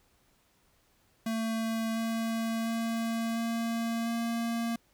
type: tone with pitch steps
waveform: square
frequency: 224.7 / 226.4 / 228.1 / 229.8 / 231.6 Hz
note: A3 / A3 / A#3 / A#3 / A#3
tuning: +37 / +50 / -37 / -25 / -11 cents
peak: -30 dBFS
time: 1.26-4.76 s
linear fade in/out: 5 ms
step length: 700 ms
effects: pink hiss -68 dBFS RMS until 4.93 s